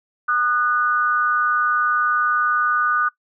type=tone pair together; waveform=sine; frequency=1220 / 1480 Hz; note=D#6 / F#6; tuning=-34 / 0 cents; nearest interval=minor third; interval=334 cents; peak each=-19 dBFS; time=0.28-3.09 s; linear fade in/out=10 ms; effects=noise-tail reverb RT60 0.1 s tail -19 dB re dry